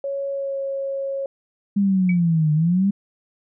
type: tone with pitch glide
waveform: sine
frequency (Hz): 554.4 to 547.1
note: C#5 to C#5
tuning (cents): 0 to -23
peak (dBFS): -23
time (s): 0.04-1.26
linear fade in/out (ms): 2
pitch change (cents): -23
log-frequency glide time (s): 0.31-0.58
type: linear two-way sweep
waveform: sine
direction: down then up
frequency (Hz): 203.6 to 149.9 to 203.6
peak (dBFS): -15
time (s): 1.76-2.91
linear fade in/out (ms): 10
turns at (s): 2.53
type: tone with exponential decay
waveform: sine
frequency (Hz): 2281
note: C#7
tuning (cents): +49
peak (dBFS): -24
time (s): 2.09-2.2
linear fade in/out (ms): 5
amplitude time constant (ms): 23
effects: none